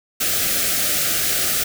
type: band-stop noise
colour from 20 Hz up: white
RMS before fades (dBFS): -20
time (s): 0.2-1.64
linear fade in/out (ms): 10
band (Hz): 770 to 1200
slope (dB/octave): 96
effects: none